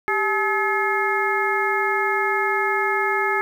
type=harmonic tone with a mistuned harmonic; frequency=427.7 Hz; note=A4; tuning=49 cents flat; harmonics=1 / 2 / 3 / 4 / 5; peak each=-25 / -25 / -25 / -25 / -25 dBFS; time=0.08-3.41 s; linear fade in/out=0 ms; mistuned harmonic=1; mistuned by=-140 cents; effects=8-bit